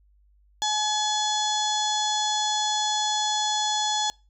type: harmonic tone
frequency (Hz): 850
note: G#5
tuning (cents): +40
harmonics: 1 / 2 / 4 / 5 / 6 / 7 / 8 / 9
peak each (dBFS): -26 / -36 / -27 / -35 / -37 / -35 / -33 / -42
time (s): 0.62-4.1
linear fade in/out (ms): 0
effects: noise-tail reverb RT60 0.3 s tail -26 dB re dry + added 50 Hz sine -57 dBFS peak until 4.29 s